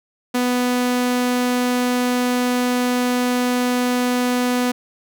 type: tone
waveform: sawtooth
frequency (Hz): 247.6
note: B3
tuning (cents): +5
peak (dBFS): -13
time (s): 0.34-4.72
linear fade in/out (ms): 10
effects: none